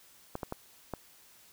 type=clicks; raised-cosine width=1 ms; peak=-21 dBFS; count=4; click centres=0.354 / 0.432 / 0.524 / 0.937 s; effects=white hiss -59 dBFS RMS until 1.52 s